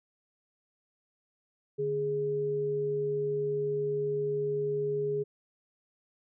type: tone pair together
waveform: sine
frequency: 147.58 / 414.9 Hz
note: D3 / G#4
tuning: +9 / -2 cents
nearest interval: octave + tritone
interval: 1789 cents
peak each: -37 / -28 dBFS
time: 1.78-5.24 s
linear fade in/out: 20 ms
effects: none